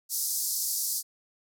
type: band-pass noise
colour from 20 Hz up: white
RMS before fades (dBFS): -30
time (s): 0.09-1.03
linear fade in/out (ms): 50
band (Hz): 4600 to 15000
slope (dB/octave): 48
effects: none